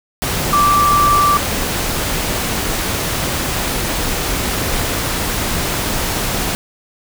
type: tone in noise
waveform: sine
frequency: 1169 Hz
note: D6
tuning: 8 cents flat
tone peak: -10 dBFS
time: 0.53-1.37 s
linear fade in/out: 0 ms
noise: pink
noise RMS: -19 dBFS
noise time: 0.22-6.55 s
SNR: +6 dB
effects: none